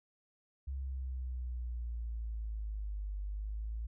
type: exponential two-way sweep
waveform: sine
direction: down then up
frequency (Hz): 68 to 49.29 to 56.4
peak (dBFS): -36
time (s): 0.67-3.87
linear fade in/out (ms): 10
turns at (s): 3.2
effects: none